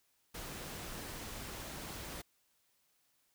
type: noise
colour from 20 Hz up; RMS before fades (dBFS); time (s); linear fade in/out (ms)
pink; -45; 0.34-2.22; 10
effects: white hiss -75 dBFS RMS until 3.34 s